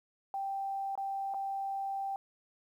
sine tone with dropouts, 784 Hz, G5, in tune, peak -33 dBFS, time 0.34-2.16 s, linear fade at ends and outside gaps 1 ms, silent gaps 0.954-0.976 / 1.339-1.344 s, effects 11-bit

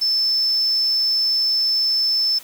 sine tone, 5274 Hz, E8, in tune, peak -16 dBFS, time 0.01-2.39 s, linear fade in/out 10 ms, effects white hiss -42 dBFS RMS until 2.43 s

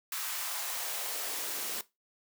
white noise with high-pass filter sweep, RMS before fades -36 dBFS, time 0.12-1.81 s, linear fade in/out 2 ms, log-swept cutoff 1200 to 270 Hz, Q 1.4, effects noise-tail reverb RT60 0.2 s tail -17 dB re dry

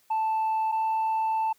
sine tone pair in turn, 880 / 884 Hz, A5 / A5, 0 / +8 cents, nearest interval unison, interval 8 cents, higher second, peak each -21 dBFS, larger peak neither, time 0.1-0.72 / 0.72-1.53 s, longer second, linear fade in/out 10 ms, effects tanh soft clip ceiling -22 dBFS + white hiss -64 dBFS RMS until 1.58 s

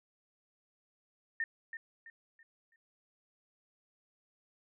sine tone with echo, 1818 Hz, A#6, 44 cents flat, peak -31 dBFS, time 1.4-1.44 s, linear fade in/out 2 ms, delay 330 ms, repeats 4, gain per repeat -9 dB, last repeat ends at 2.76 s, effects none

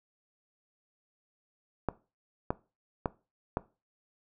clicks, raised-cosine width 1 ms, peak -14 dBFS, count 4, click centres 1.887 / 2.505 / 3.058 / 3.571 s, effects noise-tail reverb RT60 0.3 s tail -19 dB re dry

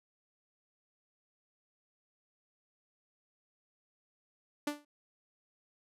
sawtooth tone with exponential decay, 293.7 Hz, D4, in tune, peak -25 dBFS, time 4.67-4.85 s, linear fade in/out 5 ms, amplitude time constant 38 ms, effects resampled to 32000 Hz

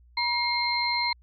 sine tone cluster, 960 / 2136 / 4154 Hz, B5 / C7 / C8, -49 / +35 / -13 cents, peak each -28 dBFS, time 0.17-1.13 s, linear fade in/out 5 ms, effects added 60 Hz sine -53 dBFS peak until 1.22 s

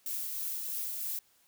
violet noise with tremolo, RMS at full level -35 dBFS, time 0.06-1.19 s, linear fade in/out 2 ms, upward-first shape triangle, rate 3.1 Hz, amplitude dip 30%, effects white hiss -67 dBFS RMS until 1.47 s

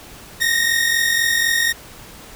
sawtooth tone pair together, 1835 / 1879 Hz, A#6 / A#6, -28 / +13 cents, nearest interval unison, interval 41 cents, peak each -15 dBFS, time 0.4-1.73 s, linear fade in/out 20 ms, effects pink hiss -40 dBFS RMS until 2.35 s

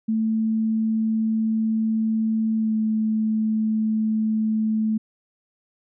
sine tone with pitch glide, 221 to 218.2 Hz, A3 to A3, +8 to -14 cents, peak -19 dBFS, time 0.08-4.98 s, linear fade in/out 10 ms, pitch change -22 cents, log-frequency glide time 2.57-2.74 s, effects none

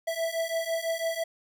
square beating tone pair, 656 / 662 Hz, E5 / E5, -9 / +7 cents, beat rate 6 Hz, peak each -32 / -31 dBFS, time 0.07-1.24 s, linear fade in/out 10 ms, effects none

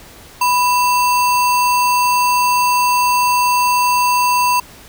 sine tone with sample-and-hold, 987.8 Hz, B5, in tune, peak -11 dBFS, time 0.41-4.6 s, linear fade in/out 5 ms, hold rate 3675 Hz, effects pink hiss -40 dBFS RMS until 4.88 s

